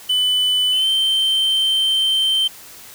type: tone with pitch glide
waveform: triangle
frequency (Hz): 3000 to 3115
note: F#7 to G7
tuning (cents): +23 to -12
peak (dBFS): -13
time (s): 0.09-2.48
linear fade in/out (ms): 10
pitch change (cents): +65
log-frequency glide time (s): 0.71-0.89
effects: white hiss -40 dBFS RMS until 2.94 s